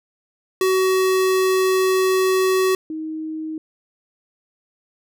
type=tone pair in turn; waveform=square / sine; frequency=376.1 / 314.7 Hz; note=F#4 / D#4; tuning=+28 / +20 cents; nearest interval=minor third; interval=308 cents; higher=first; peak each=-16 / -25 dBFS; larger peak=first; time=0.61-2.75 / 2.9-3.58 s; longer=first; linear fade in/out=2 ms; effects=none